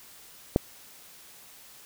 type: click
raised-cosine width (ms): 2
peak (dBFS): -6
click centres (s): 0.561
effects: white hiss -51 dBFS RMS until 1.85 s

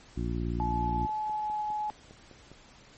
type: harmonic tone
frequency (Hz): 58.5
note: A#1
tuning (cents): +7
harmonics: 1 / 2 / 3 / 4 / 5 / 6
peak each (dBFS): -32 / -35 / -37 / -38 / -39 / -40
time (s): 0.16-1.07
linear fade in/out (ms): 20
type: tone with pitch glide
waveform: sine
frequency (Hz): 859 to 846.7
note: A5 to G#5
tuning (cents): -42 to +33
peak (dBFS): -29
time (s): 0.6-1.9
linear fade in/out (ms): 0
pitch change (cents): -25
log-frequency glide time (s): 1.1-1.59
type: click train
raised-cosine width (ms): 2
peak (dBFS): -36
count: 9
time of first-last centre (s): 0.89-2.516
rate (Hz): 4.92
effects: pink hiss -55 dBFS RMS until 2.97 s + MP3 32 kbps

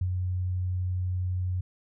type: tone with ADSR envelope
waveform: sine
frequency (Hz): 91.2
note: F#2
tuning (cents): -24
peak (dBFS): -23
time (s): 0.01-1.61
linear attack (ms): 5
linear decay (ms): 57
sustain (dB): -3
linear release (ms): 6
effects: none

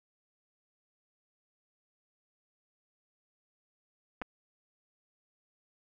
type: clicks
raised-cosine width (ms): 0.5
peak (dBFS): -23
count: 2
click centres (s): 4.216 / 4.22
effects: none

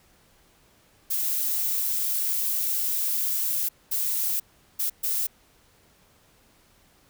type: noise bursts at uneven times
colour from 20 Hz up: violet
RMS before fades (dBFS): -26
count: 4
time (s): 1.1-3.69 / 3.91-4.4 / 4.79-4.9 / 5.03-5.27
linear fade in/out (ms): 10
effects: pink hiss -60 dBFS RMS until 7.09 s

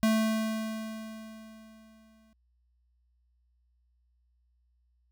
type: tone with exponential decay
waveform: square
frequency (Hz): 220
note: A3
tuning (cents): 0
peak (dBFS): -22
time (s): 0.03-2.33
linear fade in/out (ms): 0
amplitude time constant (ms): 500
effects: added 60 Hz sine -67 dBFS peak until 5.11 s

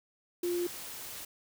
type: tone in noise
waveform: sine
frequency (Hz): 350.3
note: F4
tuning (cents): +5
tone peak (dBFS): -29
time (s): 0.43-0.67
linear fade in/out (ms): 5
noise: white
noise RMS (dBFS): -43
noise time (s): 0.43-1.25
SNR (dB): +11
effects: none

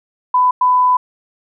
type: tone bursts at uneven times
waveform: sine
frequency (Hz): 1000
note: B5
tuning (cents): +21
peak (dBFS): -9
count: 2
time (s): 0.34-0.51 / 0.61-0.97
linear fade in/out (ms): 5
effects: none

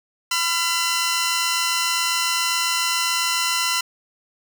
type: tone pair together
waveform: 10% pulse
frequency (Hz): 1005 / 1369.1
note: B5 / F6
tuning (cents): +30 / -35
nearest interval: perfect fourth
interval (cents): 535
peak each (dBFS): -14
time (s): 0.31-3.81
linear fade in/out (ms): 5
effects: none

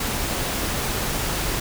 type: noise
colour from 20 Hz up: pink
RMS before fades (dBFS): -25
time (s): 0-1.6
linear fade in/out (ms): 5
effects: none

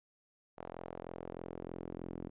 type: tone with band-pass filter sweep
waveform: sawtooth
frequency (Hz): 43.21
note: F1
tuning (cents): -18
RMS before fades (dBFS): -45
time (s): 0.57-2.3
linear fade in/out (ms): 20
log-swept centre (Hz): 690 to 290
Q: 1.4
effects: resampled to 8000 Hz

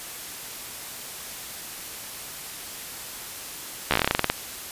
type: slowing click train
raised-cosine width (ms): 0.3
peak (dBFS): -3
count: 14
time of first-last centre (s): 3.91-4.3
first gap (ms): 13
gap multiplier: 1.13
effects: white hiss -37 dBFS RMS until 4.71 s + resampled to 32000 Hz

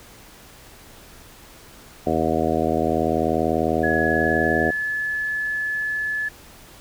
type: harmonic tone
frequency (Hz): 80.2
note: E2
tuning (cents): -47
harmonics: 1 / 2 / 3 / 4 / 5 / 6 / 7 / 8 / 9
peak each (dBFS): -31 / -30 / -26 / -26 / -26 / -28 / -28 / -27 / -26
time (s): 2.06-4.71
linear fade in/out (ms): 10
type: tone with pitch glide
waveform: sine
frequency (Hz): 1686 to 1721.4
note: G#6 to A6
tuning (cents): +26 to -38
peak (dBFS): -22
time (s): 3.83-6.29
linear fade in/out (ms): 10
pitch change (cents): +36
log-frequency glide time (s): 4.08-4.61
effects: pink hiss -46 dBFS RMS until 6.8 s

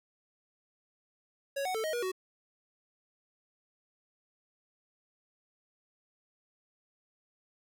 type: tone with pitch steps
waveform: square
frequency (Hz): 555 / 742 / 442.1 / 627 / 479.6 / 373.3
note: C#5 / F#5 / A4 / D#5 / A#4 / F#4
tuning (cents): +2 / +5 / +8 / +13 / +49 / +15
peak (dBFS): -32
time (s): 1.56-2.118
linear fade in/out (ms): 10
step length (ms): 93
effects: none

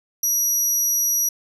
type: tone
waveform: 30% pulse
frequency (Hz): 5800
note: F#8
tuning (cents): -35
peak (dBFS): -14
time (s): 0.23-1.29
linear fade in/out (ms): 5
effects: none

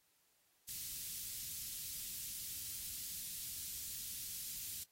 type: band-stop noise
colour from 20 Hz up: white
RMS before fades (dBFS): -45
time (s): 0.68-4.84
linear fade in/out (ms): 10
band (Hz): 140 to 3900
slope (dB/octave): 12
effects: white hiss -75 dBFS RMS until 4.91 s + AAC 48 kbps

